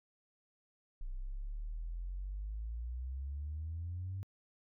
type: exponential sweep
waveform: sine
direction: up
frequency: 30.14 to 98 Hz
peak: -37 dBFS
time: 1.01-4.23 s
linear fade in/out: 0 ms
effects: tanh soft clip ceiling -33 dBFS